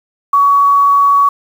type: tone with quantisation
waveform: sine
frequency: 1127 Hz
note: C#6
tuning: 28 cents sharp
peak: -6 dBFS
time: 0.33-1.29 s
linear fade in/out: 5 ms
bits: 6
effects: none